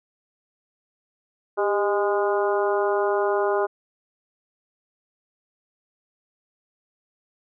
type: harmonic tone with a mistuned harmonic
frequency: 205.6 Hz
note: G#3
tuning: 17 cents flat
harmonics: 2 / 3 / 4 / 5 / 6 / 7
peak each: -22 / -26 / -28 / -30 / -32 / -33 dBFS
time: 1.57-3.67 s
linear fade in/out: 20 ms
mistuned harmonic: 2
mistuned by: -45 cents
effects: none